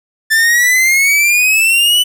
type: exponential sweep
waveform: 45% pulse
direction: up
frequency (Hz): 1760 to 3001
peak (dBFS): -8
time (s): 0.3-2.04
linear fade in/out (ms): 20
effects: none